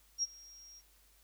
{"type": "tone with ADSR envelope", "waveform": "sine", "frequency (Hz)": 5610, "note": "F8", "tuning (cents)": 7, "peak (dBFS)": -28, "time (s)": [0.18, 0.82], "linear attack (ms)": 50, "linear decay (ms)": 28, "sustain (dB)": -24, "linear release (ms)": 40, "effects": ["added 50 Hz sine -67 dBFS peak until 1.23 s", "white hiss -67 dBFS RMS until 1.23 s"]}